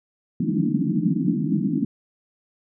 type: band-pass noise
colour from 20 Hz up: pink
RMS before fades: -22 dBFS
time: 0.4-1.85 s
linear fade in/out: 5 ms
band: 150 to 320 Hz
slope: 96 dB/octave
effects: none